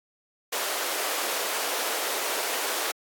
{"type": "high-pass noise", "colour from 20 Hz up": "pink", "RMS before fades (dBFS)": -29, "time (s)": [0.52, 2.92], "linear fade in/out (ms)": 10, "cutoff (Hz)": 420, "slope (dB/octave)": 24, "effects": ["AAC 64 kbps"]}